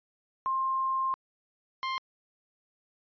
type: tone pair in turn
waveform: sine / sawtooth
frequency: 1058 / 1053.4 Hz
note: C6 / C6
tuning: +19 / +11 cents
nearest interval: unison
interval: 8 cents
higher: first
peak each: -26 / -26 dBFS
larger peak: neither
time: 0.46-1.14 / 1.83-1.98 s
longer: first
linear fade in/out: 0 ms
effects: resampled to 11025 Hz